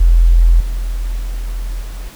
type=tone with level steps; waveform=sine; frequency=42.23 Hz; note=E1; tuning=43 cents sharp; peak=-5 / -16 / -18 / -23 dBFS; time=0-2.09 s; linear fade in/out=10 ms; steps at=0.6 / 1.19 / 1.81 s; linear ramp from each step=5 ms; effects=pink hiss -38 dBFS RMS until 2.15 s